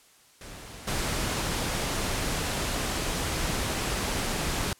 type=noise with level steps; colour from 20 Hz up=pink; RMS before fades=-43 / -29 dBFS; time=0.41-4.73 s; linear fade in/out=2 ms; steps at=0.87 s; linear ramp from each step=10 ms; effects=white hiss -58 dBFS RMS until 4.79 s + low-pass 11000 Hz 12 dB/octave